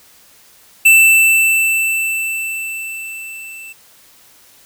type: tone with level ramp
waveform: square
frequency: 2661 Hz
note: E7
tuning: 16 cents sharp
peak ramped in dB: -5 to -32 dBFS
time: 0.85-3.73 s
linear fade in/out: 10 ms
effects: white hiss -47 dBFS RMS until 4.65 s